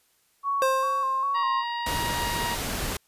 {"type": "tone with vibrato", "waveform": "sine", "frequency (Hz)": 1090, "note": "C#6", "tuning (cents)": -29, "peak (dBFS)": -23, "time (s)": [0.43, 1.64], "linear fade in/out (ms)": 50, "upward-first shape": "square", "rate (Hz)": 2.5, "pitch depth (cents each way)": 41}
{"type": "tone with exponential decay", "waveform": "square", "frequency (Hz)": 528, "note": "C5", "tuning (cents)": 16, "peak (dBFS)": -21, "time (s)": [0.62, 1.54], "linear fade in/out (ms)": 1, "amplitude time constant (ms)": 200}
{"type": "harmonic tone", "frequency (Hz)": 946, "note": "A#5", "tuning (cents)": 25, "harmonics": [1, 2, 3, 4, 5], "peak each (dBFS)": [-29, -35, -39, -41, -43], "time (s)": [1.34, 2.56], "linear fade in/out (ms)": 20}
{"type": "noise", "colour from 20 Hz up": "pink", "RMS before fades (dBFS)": -30, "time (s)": [1.86, 2.97], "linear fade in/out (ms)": 5}
{"effects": ["white hiss -66 dBFS RMS until 3.07 s", "resampled to 32000 Hz"]}